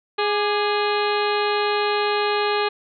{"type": "harmonic tone with a mistuned harmonic", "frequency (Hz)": 415.3, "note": "G#4", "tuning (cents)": 0, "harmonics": [1, 2, 3, 4, 5, 6, 7, 8, 9, 10], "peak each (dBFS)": [-22, -25, -27, -30, -35, -30, -34, -35, -36, -32], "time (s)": [0.18, 2.69], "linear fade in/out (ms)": 10, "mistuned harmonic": 3, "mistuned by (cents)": -67, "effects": []}